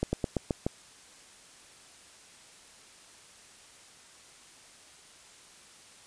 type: slowing click train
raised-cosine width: 2 ms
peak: -14 dBFS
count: 6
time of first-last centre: 0.03-0.665 s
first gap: 100 ms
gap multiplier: 1.12
effects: white hiss -54 dBFS RMS until 6.06 s + resampled to 22050 Hz